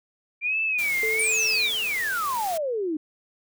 sine tone with vibrato, 2349 Hz, D7, in tune, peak -22 dBFS, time 0.41-1.71 s, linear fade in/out 50 ms, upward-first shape sine, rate 1.2 Hz, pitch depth 200 cents each way
white noise, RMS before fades -36 dBFS, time 0.78-2.58 s, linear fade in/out 10 ms
sine tone with exponential decay, 440 Hz, A4, in tune, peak -26 dBFS, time 1.03-2.55 s, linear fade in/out 1 ms, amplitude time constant 330 ms
sine exponential sweep, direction down, 9397 to 296.3 Hz, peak -24 dBFS, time 1.19-2.97 s, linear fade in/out 5 ms
effects none

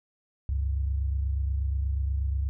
sine tone pair together, 68.7 / 97.02 Hz, C#2 / G2, -15 / -17 cents, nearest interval tritone, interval 598 cents, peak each -25 / -34 dBFS, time 0.49-2.49 s, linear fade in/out 0 ms, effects none

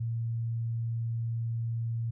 sine tone, 115.3 Hz, A#2, 19 cents flat, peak -29 dBFS, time 0-2.11 s, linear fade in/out 10 ms, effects none

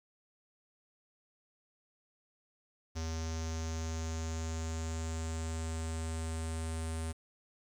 square tone with low-pass filter sweep, 80.9 Hz, E2, 32 cents flat, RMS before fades -37 dBFS, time 2.95-7.13 s, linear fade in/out 20 ms, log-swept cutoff 5900 to 9100 Hz, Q 5.4, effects 10-bit

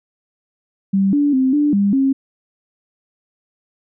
sine tone with pitch steps, 194.9 / 289.1 / 261.4 / 294.1 / 200.6 / 270 Hz, G3 / D4 / C4 / D4 / G3 / C#4, -10 / -27 / -1 / +3 / +40 / -45 cents, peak -12 dBFS, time 0.93-2.13 s, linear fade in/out 10 ms, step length 200 ms, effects none

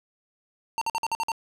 square tone bursts, 910 Hz, A#5, 42 cents flat, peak -25 dBFS, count 7, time 0.78-1.318 s, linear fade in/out 0 ms, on 34 ms, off 50 ms, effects low-pass 10000 Hz 12 dB/octave

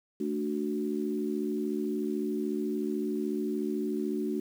sine chord, D major, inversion second, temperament equal, 220 / 293.7 / 370 Hz, A3 / D4 / F#4, 0 / 0 / 0 cents, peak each -33 dBFS, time 0.2-4.4 s, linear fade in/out 5 ms, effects 9-bit

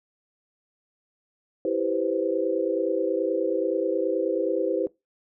sine chord, C major seventh, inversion first, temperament equal, 329.6 / 392 / 493.9 / 523.3 Hz, E4 / G4 / B4 / C5, 0 / 0 / 0 / 0 cents, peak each -28 dBFS, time 1.65-4.87 s, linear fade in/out 2 ms, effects noise-tail reverb RT60 0.2 s tail -21 dB re dry

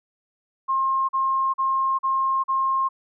sine tone bursts, 1067 Hz, C6, 34 cents sharp, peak -19 dBFS, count 5, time 0.68-2.89 s, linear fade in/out 20 ms, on 410 ms, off 40 ms, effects none

